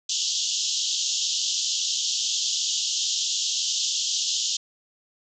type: band-pass noise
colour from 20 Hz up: white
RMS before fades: -26 dBFS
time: 0.09-4.57 s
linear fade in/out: 5 ms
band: 2900 to 7100 Hz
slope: 96 dB/octave
effects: none